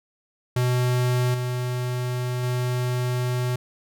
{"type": "tone with level steps", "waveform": "square", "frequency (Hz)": 124.5, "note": "B2", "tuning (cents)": 14, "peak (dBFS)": [-20, -25, -23], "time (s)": [0.56, 3.56], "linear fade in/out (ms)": 5, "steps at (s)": [1.34, 2.43], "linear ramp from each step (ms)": 5, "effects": []}